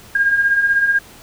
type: beating tone pair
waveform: sine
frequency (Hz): 1605 / 1621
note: G6 / G#6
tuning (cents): +40 / -42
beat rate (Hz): 16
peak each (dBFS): -21 / -13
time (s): 0.15-0.99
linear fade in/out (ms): 5
effects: pink hiss -42 dBFS RMS until 1.22 s